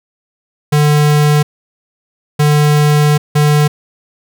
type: tone bursts at uneven times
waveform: square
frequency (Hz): 148.7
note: D3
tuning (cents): +22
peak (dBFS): -8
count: 3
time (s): 0.72-1.43 / 2.39-3.18 / 3.35-3.68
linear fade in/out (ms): 10
effects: none